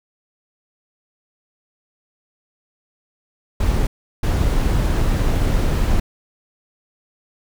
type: noise bursts at uneven times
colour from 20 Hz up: brown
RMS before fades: -17 dBFS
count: 2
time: 3.6-3.87 / 4.23-6 s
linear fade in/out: 5 ms
effects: none